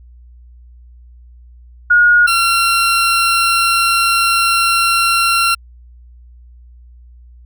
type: tone pair in turn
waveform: sine / 20% pulse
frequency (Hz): 1440 / 1366.7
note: F#6 / F6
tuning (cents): -47 / -38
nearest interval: minor second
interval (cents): 91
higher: first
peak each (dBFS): -6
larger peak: neither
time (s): 1.9-2.27 / 2.27-5.55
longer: second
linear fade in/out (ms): 10
effects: added 60 Hz sine -38 dBFS peak until 7.45 s